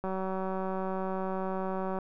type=click train; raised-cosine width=1 ms; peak=-21 dBFS; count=369; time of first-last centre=0.04-1.987 s; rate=189 Hz; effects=none